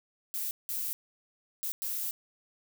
violet noise bursts at uneven times, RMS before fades -34 dBFS, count 4, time 0.34-0.51 / 0.69-0.93 / 1.63-1.72 / 1.82-2.11 s, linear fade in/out 0 ms, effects none

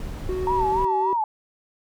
brown noise, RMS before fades -31 dBFS, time 0-0.85 s, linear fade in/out 2 ms
triangle tone with pitch glide, 370 to 382.2 Hz, F#4 to G4, 0 to -44 cents, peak -23 dBFS, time 0.29-1.13 s, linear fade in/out 0 ms, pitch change +56 cents, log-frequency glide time 0.4-0.67 s
sine tone with vibrato, 908 Hz, A#5, 46 cents flat, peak -20 dBFS, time 0.47-1.24 s, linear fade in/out 2 ms, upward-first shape sine, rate 3.5 Hz, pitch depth 130 cents each way
effects none

